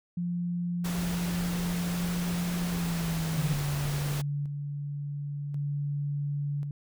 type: tone with pitch glide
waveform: sine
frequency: 174.61 to 161.05 Hz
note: F3 to E3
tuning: 0 to -40 cents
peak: -28 dBFS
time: 0.17-3.54 s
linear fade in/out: 5 ms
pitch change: -140 cents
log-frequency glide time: 2.7-3.28 s
type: noise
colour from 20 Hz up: pink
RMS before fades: -37 dBFS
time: 0.84-4.22 s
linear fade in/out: 10 ms
type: tone with tremolo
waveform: sine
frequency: 143.9 Hz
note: D3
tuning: 35 cents flat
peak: -28 dBFS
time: 3.37-6.71 s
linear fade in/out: 2 ms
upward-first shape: square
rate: 0.46 Hz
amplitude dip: 35%
effects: none